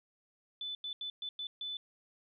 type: tone bursts at uneven times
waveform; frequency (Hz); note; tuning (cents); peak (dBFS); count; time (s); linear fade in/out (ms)
sine; 3500; A7; -10; -37; 6; 0.61-0.75 / 0.84-0.93 / 1.01-1.1 / 1.22-1.29 / 1.39-1.47 / 1.61-1.77; 2
effects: none